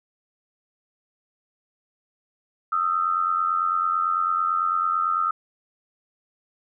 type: tone pair together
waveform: sine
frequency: 1244.5 / 1333.5 Hz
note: D#6 / E6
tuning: 0 / +20 cents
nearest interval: minor second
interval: 120 cents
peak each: -23 dBFS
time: 2.72-5.31 s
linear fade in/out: 5 ms
effects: none